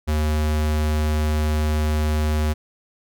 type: tone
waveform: square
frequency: 76.4 Hz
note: D#2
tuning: 31 cents flat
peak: -19 dBFS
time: 0.07-2.54 s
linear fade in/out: 20 ms
effects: none